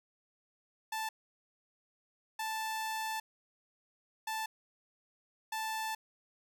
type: tone bursts at uneven times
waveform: sawtooth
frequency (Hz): 880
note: A5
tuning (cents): 0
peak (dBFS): -31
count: 4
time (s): 0.92-1.09 / 2.39-3.2 / 4.27-4.46 / 5.52-5.95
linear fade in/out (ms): 5
effects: none